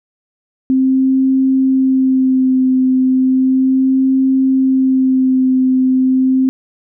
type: tone with vibrato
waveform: sine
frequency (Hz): 261.6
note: C4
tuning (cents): 0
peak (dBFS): -9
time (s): 0.7-6.49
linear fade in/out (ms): 0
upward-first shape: sine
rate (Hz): 0.35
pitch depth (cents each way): 20
effects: none